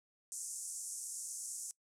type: band-pass noise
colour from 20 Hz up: white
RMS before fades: -44 dBFS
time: 0.32-1.71 s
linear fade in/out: 0 ms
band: 6100 to 10000 Hz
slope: 48 dB/octave
effects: noise-tail reverb RT60 0.1 s tail -21 dB re dry